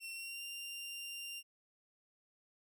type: tone with pitch glide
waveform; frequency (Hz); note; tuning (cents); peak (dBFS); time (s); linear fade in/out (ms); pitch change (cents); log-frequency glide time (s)
sawtooth; 2714 to 2785; E7 to F7; +50 to -5; -40; 0-1.43; 50; +45; 0.12-0.43
effects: none